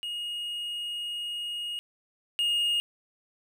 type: tone pair in turn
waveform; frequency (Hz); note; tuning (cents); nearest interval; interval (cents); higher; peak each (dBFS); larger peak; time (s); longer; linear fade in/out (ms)
triangle; 2870 / 2852; F7 / F7; +47 / +36; unison; 11; first; -30 / -22; second; 0.03-1.79 / 2.39-2.8; first; 0
effects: none